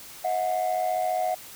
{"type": "tone pair together", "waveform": "sine", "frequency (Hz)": [635.5, 730], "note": ["D#5", "F#5"], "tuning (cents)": [36, -24], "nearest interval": "major second", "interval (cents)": 240, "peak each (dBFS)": [-26, -23], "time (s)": [0.24, 1.35], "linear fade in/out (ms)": 10, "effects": ["tanh soft clip ceiling -20 dBFS", "white hiss -44 dBFS RMS until 1.55 s"]}